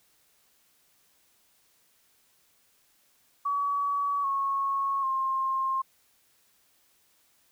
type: tone with pitch steps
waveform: sine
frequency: 1135 / 1098.2 / 1062.7 Hz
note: C#6 / C#6 / C6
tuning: +41 / -17 / +27 cents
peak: -25 dBFS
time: 3.45-5.82 s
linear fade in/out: 10 ms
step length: 790 ms
effects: white hiss -66 dBFS RMS until 7.51 s